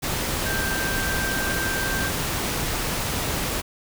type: tone in noise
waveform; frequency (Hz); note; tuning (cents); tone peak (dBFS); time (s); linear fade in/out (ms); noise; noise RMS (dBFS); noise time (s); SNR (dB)
sine; 1571; G6; +3; -27; 0.45-2.1; 20; pink; -26; 0.02-3.62; -4
effects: none